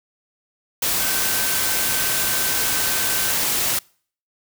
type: tone in noise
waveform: sine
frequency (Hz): 1540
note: G6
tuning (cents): -31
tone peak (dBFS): -31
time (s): 1-3.32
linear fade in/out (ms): 5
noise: white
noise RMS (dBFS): -21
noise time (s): 0.82-3.79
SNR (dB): -13
effects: noise-tail reverb RT60 0.5 s tail -26 dB re dry